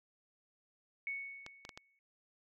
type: tone with exponential decay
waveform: sine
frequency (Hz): 2217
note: C#7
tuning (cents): 0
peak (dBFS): -35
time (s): 1.07-1.99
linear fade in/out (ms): 1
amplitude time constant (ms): 200
type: clicks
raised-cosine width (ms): 0.2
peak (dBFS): -28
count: 4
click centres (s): 1.464 / 1.651 / 1.692 / 1.775
effects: none